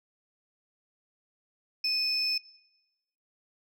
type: tone pair together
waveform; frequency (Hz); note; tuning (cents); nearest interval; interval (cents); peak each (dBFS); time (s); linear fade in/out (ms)
sine; 2489 / 5263; D#7 / E8; 0 / -4; octave + minor second; 1296; -32 / -25; 1.84-2.38; 5
effects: noise-tail reverb RT60 1.0 s tail -22 dB re dry + tanh soft clip ceiling -21 dBFS